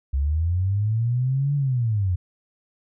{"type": "linear two-way sweep", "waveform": "sine", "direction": "up then down", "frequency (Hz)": [65.5, 145, 86.1], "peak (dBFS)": -19, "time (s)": [0.13, 2.16], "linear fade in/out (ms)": 10, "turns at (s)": 1.55, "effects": []}